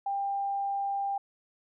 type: tone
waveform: sine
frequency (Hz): 795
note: G5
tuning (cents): +24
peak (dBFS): -28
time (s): 0.06-1.18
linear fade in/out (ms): 5
effects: none